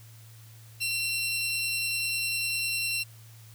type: tone pair together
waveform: sawtooth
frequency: 2722 / 4078 Hz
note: F7 / C8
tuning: -45 / -45 cents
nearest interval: perfect fifth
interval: 700 cents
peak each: -25 / -32 dBFS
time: 0.8-3.04 s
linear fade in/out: 20 ms
effects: added 112 Hz sine -48 dBFS peak until 3.54 s + white hiss -56 dBFS RMS until 3.54 s